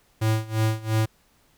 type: tone with tremolo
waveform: square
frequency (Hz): 110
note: A2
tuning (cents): 0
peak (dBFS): -19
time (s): 0.21-1.06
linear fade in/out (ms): 10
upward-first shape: sine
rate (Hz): 2.9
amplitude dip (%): 90
effects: pink hiss -62 dBFS RMS until 1.57 s